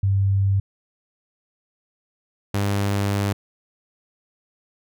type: tone pair in turn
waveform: sine / sawtooth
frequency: 98 / 100.46 Hz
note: G2 / G2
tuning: 0 / +43 cents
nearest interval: unison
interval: 43 cents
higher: second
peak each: -16 dBFS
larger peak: neither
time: 0.03-0.6 / 2.54-3.33 s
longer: second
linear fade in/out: 5 ms
effects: none